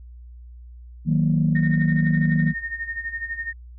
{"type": "chord", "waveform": "sine", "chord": "D# minor", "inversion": "none", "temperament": "equal with one note detuned", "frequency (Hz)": [157.55, 185, 233.1], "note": ["D#3", "F#3", "A#3"], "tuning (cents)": [22, 0, 0], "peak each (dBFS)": [-18, -23, -23], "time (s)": [1.05, 2.54], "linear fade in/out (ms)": 50}
{"type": "tone with tremolo", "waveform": "sine", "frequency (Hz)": 1837, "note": "A#6", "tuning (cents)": -26, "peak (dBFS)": -24, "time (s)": [1.55, 3.53], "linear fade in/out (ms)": 5, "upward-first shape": "sine", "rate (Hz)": 12, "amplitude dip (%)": 75}
{"effects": ["tanh soft clip ceiling -8 dBFS", "added 60 Hz sine -39 dBFS peak until 3.78 s"]}